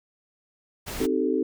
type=noise; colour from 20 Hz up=pink; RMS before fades=-34 dBFS; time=0.86-1.07 s; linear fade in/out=20 ms
type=chord; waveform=sine; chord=A half-diminished seventh; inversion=first; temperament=equal with one note detuned; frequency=261.6 / 311.1 / 384.4 / 440 Hz; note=C4 / Eb4 / G4 / A4; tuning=0 / 0 / -34 / 0 cents; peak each=-27 dBFS; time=1-1.43 s; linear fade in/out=5 ms
effects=none